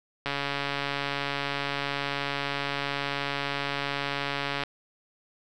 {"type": "click train", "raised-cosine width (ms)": 0.3, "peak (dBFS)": -13, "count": 618, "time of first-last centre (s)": [0.26, 4.636], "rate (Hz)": 141, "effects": []}